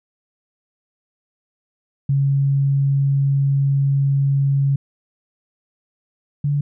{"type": "tone pair in turn", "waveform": "sine", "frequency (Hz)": [138.59, 143.93], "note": ["C#3", "D3"], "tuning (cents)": [0, -35], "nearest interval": "minor second", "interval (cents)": 65, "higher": "second", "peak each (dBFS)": [-14, -16], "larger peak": "first", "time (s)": [[2.09, 4.76], [6.44, 6.61]], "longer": "first", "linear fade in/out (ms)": 5, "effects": []}